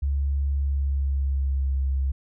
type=tone with pitch glide; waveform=sine; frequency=69.8 to 67.31 Hz; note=C#2 to C2; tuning=+13 to +50 cents; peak=-21 dBFS; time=0.02-2.12 s; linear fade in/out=10 ms; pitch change=-63 cents; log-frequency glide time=0.57-1.77 s; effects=none